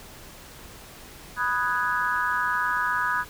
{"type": "chord", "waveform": "sine", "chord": "G# minor seventh", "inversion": "first", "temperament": "equal", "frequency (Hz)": [987.8, 1244.5, 1480, 1661.2], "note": ["B5", "D#6", "F#6", "G#6"], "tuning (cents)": [0, 0, 0, 0], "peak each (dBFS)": -28, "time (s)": [1.36, 3.25], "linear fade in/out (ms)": 50, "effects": ["pink hiss -45 dBFS RMS until 3.29 s"]}